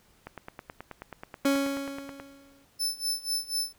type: click train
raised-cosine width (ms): 0.5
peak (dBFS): -24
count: 19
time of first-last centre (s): 0.27-2.199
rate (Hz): 9.33
type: tone with exponential decay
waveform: 30% pulse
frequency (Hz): 277.2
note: C#4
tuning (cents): 0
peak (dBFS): -18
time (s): 1.45-2.65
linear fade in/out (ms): 5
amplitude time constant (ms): 260
type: tone with tremolo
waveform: sawtooth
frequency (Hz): 5274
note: E8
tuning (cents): 0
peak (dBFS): -23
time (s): 2.79-3.73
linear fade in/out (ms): 20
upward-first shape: sine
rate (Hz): 4.1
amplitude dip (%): 90
effects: pink hiss -63 dBFS RMS until 3.78 s